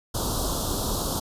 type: band-stop noise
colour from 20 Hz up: pink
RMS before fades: -27 dBFS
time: 0.14-1.2 s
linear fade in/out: 10 ms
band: 1300 to 3400 Hz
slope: 48 dB/octave
effects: resampled to 32000 Hz